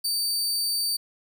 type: tone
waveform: sawtooth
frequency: 4608 Hz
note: D8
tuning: 34 cents flat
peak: -21 dBFS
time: 0.04-0.97 s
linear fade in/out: 10 ms
effects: none